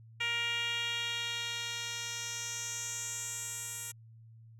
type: tone with band-pass filter sweep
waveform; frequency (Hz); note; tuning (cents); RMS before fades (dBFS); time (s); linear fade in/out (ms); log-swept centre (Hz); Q
10% pulse; 469.8; A#4; +13; -37; 0.2-3.92; 10; 2600 to 9400; 2.4
effects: added 113 Hz sine -52 dBFS peak until 4.59 s